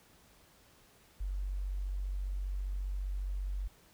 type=tone; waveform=sine; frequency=47.43 Hz; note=F#1; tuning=44 cents sharp; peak=-33 dBFS; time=1.2-3.68 s; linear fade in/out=10 ms; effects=pink hiss -63 dBFS RMS until 3.93 s